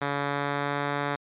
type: tone with pitch glide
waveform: 5% pulse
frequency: 142.2 to 143.52 Hz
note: C#3 to D3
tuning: +45 to -40 cents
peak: -15 dBFS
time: 0.01-1.16 s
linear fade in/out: 10 ms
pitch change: +15 cents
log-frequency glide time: 0.16-0.91 s
effects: resampled to 8000 Hz